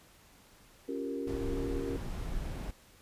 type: chord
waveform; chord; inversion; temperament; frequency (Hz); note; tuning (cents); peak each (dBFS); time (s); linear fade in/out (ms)
sine; G half-diminished seventh; second; equal; 277.2 / 349.2 / 392 / 466.2; Db4 / F4 / G4 / Bb4; 0 / 0 / 0 / 0; -37 / -42 / -40 / -39; 0.88-1.97; 10
type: noise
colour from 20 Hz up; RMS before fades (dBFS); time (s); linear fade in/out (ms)
brown; -37; 1.27-2.71; 5
effects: pink hiss -60 dBFS RMS until 3.01 s + resampled to 32000 Hz